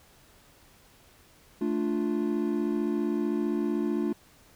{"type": "chord", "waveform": "triangle", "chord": "D minor", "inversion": "second", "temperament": "equal", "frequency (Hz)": [220, 293.7, 349.2], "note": ["A3", "D4", "F4"], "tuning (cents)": [0, 0, 0], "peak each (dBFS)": -28, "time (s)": [1.61, 4.13], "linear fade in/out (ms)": 5, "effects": ["pink hiss -58 dBFS RMS until 4.55 s"]}